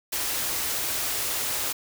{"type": "band-stop noise", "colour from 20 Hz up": "white", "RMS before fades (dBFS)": -28, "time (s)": [0.12, 1.73], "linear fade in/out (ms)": 10, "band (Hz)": [160, 240], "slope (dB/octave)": 96, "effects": []}